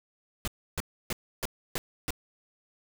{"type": "noise bursts", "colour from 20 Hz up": "pink", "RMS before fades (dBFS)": -31, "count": 6, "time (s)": [0.45, 2.106], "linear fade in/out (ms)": 0, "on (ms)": 26, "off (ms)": 300, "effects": []}